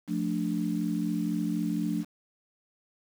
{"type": "chord", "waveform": "sine", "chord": "D minor", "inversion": "first", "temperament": "just", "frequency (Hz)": [176.2, 220.2, 293.7], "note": ["F3", "A3", "D4"], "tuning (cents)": [16, 2, 0], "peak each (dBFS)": -31, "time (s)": [0.07, 2.05], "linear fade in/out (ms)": 50, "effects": ["8-bit"]}